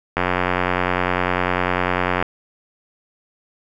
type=click train; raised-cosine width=0.5 ms; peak=-3 dBFS; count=186; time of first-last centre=0.17-2.226 s; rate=90 Hz; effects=none